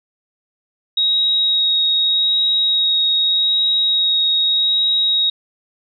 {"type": "tone with vibrato", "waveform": "sine", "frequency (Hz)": 3785, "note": "A#7", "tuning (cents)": 26, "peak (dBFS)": -13, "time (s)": [0.97, 5.3], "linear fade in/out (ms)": 5, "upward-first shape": "sine", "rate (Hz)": 0.83, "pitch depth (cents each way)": 10, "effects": []}